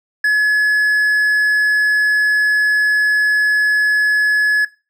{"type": "tone", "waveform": "triangle", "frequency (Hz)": 1700, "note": "G#6", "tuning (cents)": 40, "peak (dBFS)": -9, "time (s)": [0.24, 4.65], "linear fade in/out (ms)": 5, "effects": ["noise-tail reverb RT60 0.3 s tail -20 dB re dry"]}